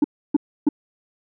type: tone bursts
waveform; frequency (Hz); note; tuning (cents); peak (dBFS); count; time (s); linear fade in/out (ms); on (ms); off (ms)
sine; 294; D4; +2; -9; 3; 0.02-0.689; 5; 23; 300
effects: tanh soft clip ceiling -11 dBFS